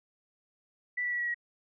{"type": "tone with pitch steps", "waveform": "sine", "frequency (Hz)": [1971, 1955.1, 1939.4, 1923.8, 1908.3], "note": ["B6", "B6", "B6", "B6", "A#6"], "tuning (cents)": [-4, -18, -32, -46, 40], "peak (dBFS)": -29, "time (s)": [0.97, 1.345], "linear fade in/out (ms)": 10, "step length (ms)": 75, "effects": []}